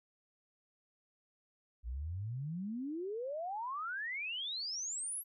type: exponential sweep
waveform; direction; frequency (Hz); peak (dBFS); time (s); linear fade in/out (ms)
sine; up; 55 to 11840; -37; 1.83-5.24; 50
effects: none